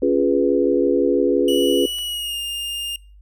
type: chord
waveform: sine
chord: C# dominant seventh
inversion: none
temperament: equal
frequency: 277.2 / 349.2 / 415.3 / 493.9 Hz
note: C#4 / E#4 / G#4 / B4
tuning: 0 / 0 / 0 / 0 cents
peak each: -20 dBFS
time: 0.02-1.86 s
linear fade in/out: 5 ms
type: tone with pitch glide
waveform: 45% pulse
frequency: 2938 to 2815 Hz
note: F#7 to F7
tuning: -13 to +13 cents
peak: -24 dBFS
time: 1.48-2.96 s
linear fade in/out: 2 ms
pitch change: -74 cents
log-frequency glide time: 2.02-2.4 s
type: clicks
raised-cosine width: 0.2 ms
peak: -28 dBFS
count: 2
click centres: 1.984 / 1.99 s
effects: noise-tail reverb RT60 0.4 s tail -26 dB re dry + added 50 Hz sine -43 dBFS peak until 3.21 s